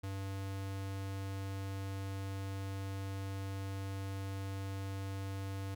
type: tone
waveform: square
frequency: 97.3 Hz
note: G2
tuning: 12 cents flat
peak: -39 dBFS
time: 0.03-5.75 s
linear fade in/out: 10 ms
effects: none